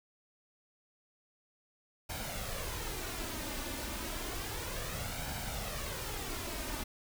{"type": "noise with flanger", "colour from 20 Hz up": "pink", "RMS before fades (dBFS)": -39, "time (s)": [2.09, 6.84], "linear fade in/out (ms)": 10, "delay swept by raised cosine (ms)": [1.3, 3.4], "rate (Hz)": 0.31, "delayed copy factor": 0.55, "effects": []}